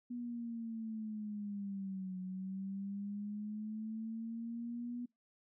sine linear two-way sweep, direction down then up, 243.9 to 184.1 to 243.9 Hz, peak -39 dBFS, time 0.1-5.06 s, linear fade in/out 10 ms, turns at 2.19 s, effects noise-tail reverb RT60 0.2 s tail -24 dB re dry

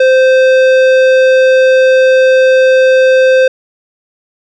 triangle tone with tanh clipping, 520 Hz, C5, 11 cents flat, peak -6 dBFS, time 0-3.48 s, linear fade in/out 5 ms, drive 18 dB, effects none

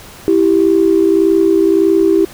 sine tone pair together, 329.6 / 391.3 Hz, E4 / G4, 0 / -3 cents, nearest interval minor third, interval 297 cents, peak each -10 dBFS, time 0.28-2.25 s, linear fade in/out 0 ms, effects tanh soft clip ceiling 0 dBFS + pink hiss -36 dBFS RMS until 2.33 s

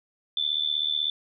sine tone with amplitude modulation, 3514 Hz, A7, 3 cents flat, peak -20 dBFS, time 0.37-1.1 s, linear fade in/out 2 ms, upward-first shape sine, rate 76.1 Hz, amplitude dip 85%, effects none

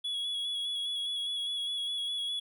triangle tone with vibrato, 3366 Hz, G#7, 23 cents sharp, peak -30 dBFS, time 0.04-2.4 s, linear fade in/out 10 ms, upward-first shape square, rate 4.9 Hz, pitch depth 18 cents each way, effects none

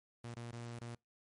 sawtooth tone with dropouts, 118.3 Hz, A#2, 26 cents sharp, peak -40 dBFS, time 0.24-0.95 s, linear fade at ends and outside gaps 5 ms, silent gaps 0.345-0.365 / 0.515-0.528 / 0.79-0.812 s, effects noise-tail reverb RT60 0.2 s tail -26 dB re dry + MP3 48 kbps

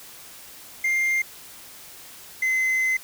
triangle tone pair in turn, 2107 / 2051 Hz, C7 / C7, +12 / -35 cents, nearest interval unison, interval 47 cents, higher first, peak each -18 dBFS, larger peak neither, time 0.84-1.22 / 2.42-2.97 s, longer second, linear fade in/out 5 ms, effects white hiss -44 dBFS RMS until 3.03 s

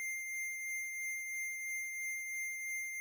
square tone with tremolo, 2102 Hz, C7, 7 cents sharp, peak -37 dBFS, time 0-3 s, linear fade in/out 0 ms, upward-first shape triangle, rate 3 Hz, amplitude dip 40%, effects none

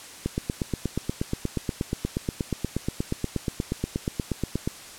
click train, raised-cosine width 3 ms, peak -12 dBFS, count 38, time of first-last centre 0.26-4.675 s, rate 8.38 Hz, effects white hiss -43 dBFS RMS until 4.98 s + low-pass 10000 Hz 12 dB/octave

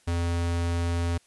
square tone, 85.5 Hz, F2, 36 cents flat, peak -25 dBFS, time 0.07-1.18 s, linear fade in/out 10 ms, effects white hiss -62 dBFS RMS until 1.26 s + resampled to 24000 Hz

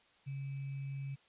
sine tone with sample-and-hold, 137.2 Hz, C#3, 17 cents flat, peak -38 dBFS, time 0.26-1.16 s, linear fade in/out 20 ms, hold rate 2450 Hz, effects white hiss -67 dBFS RMS until 1.28 s + resampled to 8000 Hz

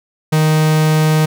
45% pulse tone, 155.56 Hz, D#3, in tune, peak -10 dBFS, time 0.32-1.26 s, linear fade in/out 10 ms, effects none

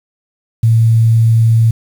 sine tone with quantisation, 113.6 Hz, A#2, 44 cents flat, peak -6 dBFS, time 0.63-1.71 s, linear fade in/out 5 ms, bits 6, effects none

